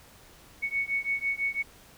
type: beating tone pair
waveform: sine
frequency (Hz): 2217 / 2223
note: C#7 / C#7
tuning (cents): 0 / +4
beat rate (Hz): 6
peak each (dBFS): -30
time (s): 0.62-1.63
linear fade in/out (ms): 20
effects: pink hiss -54 dBFS RMS until 1.97 s